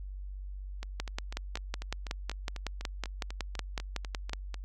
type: two click trains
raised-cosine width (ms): 0.2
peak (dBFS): -23 / -16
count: 16 / 19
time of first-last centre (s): 0.83-4.543 / 1-4.333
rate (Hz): 4.04 / 5.4
effects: added 48 Hz sine -38 dBFS peak until 4.64 s